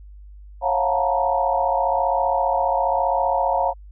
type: tone cluster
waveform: sine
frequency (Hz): 548 / 693 / 728 / 886 / 947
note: C#5 / F5 / F#5 / A5 / A#5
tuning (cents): -20 / -14 / -28 / +12 / +27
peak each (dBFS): -24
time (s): 0.61-3.74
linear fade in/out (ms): 50
effects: added 50 Hz sine -39 dBFS peak until 3.91 s